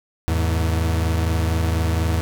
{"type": "tone pair together", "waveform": "40% pulse", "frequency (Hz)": [81.25, 105.4], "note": ["E2", "G#2"], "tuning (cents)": [-24, 26], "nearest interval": "perfect fourth", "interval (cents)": 450, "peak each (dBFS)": [-18, -24], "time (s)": [0.28, 2.21], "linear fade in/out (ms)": 0, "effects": []}